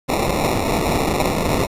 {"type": "noise with sample-and-hold", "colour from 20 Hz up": "white", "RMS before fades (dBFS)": -19, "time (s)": [0.08, 1.67], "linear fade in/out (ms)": 20, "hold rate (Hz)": 1575, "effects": ["resampled to 32000 Hz"]}